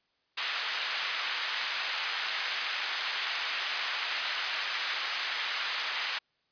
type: band-pass noise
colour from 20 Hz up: white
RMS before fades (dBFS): -33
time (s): 0.37-6.19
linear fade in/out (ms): 10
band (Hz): 1200 to 3400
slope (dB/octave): 12
effects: white hiss -74 dBFS RMS until 6.51 s + resampled to 11025 Hz